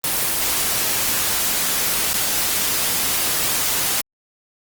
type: noise with dropouts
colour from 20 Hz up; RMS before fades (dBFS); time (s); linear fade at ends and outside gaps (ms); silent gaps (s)
white; -20; 0.04-4.01; 1; 2.132-2.141
effects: Opus 24 kbps